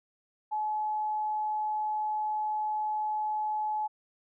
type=tone; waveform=sine; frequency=854 Hz; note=G#5; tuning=48 cents sharp; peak=-28 dBFS; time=0.51-3.88 s; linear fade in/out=20 ms; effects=none